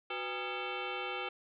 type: tone with frequency modulation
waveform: sine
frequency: 932.3 Hz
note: A#5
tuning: in tune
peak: -35 dBFS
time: 0.1-1.29 s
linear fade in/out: 5 ms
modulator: 434 Hz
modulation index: 5.1
effects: none